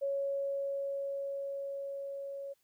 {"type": "tone with level ramp", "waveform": "sine", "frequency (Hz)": 555, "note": "C#5", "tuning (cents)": 2, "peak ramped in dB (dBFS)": [-30, -39], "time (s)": [0.01, 2.54], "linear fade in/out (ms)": 20, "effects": ["white hiss -75 dBFS RMS until 2.63 s"]}